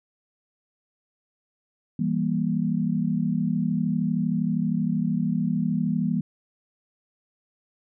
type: chord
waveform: sine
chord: E diminished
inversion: none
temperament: just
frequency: 164.81 / 197.78 / 237.3 Hz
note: E3 / G3 / Bb3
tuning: 0 / +16 / +31 cents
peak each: -26 dBFS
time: 1.99-6.21 s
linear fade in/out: 5 ms
effects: none